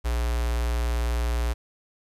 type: tone with notch filter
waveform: square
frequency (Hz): 59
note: A#1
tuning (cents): +22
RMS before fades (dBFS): -25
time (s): 0.04-1.54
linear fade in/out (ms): 20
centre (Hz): 210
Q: 0.83
effects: resampled to 32000 Hz + 9-bit